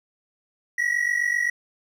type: tone pair together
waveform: triangle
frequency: 1898 / 1945.7 Hz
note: A#6 / B6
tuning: +31 / -26 cents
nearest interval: unison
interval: 43 cents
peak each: -22 dBFS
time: 0.78-1.5 s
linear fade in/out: 5 ms
effects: none